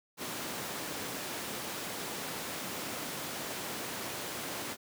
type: high-pass noise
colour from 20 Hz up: pink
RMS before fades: -39 dBFS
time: 0.17-4.77 s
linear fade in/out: 50 ms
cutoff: 200 Hz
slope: 12 dB/octave
effects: none